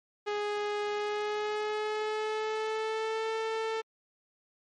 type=tone with pitch glide; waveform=sawtooth; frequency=415 to 444.8 Hz; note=G#4 to A4; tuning=-1 to +19 cents; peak=-26 dBFS; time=0.26-3.82 s; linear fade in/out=20 ms; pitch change=+120 cents; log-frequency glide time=0.91-3.3 s; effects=low-pass 4000 Hz 12 dB/octave + MP3 48 kbps